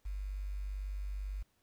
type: tone with quantisation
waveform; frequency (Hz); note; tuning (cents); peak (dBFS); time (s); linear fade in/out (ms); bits
sine; 49; G1; 0; -36; 0.05-1.43; 10; 10
effects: pink hiss -75 dBFS RMS until 1.62 s